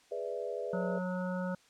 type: chord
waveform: sine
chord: E dominant seventh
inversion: first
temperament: equal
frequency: 415.3 / 493.9 / 587.3 / 659.3 Hz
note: G#4 / B4 / D5 / E5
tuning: 0 / 0 / 0 / 0 cents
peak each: -40 / -38 / -41 / -42 dBFS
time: 0.11-0.99 s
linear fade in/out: 10 ms
type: harmonic tone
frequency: 182.6 Hz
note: F#3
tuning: 23 cents flat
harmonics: 1 / 3 / 5 / 7 / 8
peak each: -34 / -38 / -45 / -47 / -45 dBFS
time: 0.73-1.55 s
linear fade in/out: 5 ms
effects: white hiss -64 dBFS RMS until 1.69 s + low-pass 7000 Hz 12 dB/octave